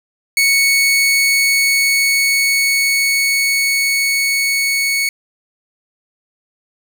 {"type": "tone with level ramp", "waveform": "sawtooth", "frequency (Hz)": 2217, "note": "C#7", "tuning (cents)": 0, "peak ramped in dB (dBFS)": [-7, -11], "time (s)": [0.37, 5.09], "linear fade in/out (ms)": 2, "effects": []}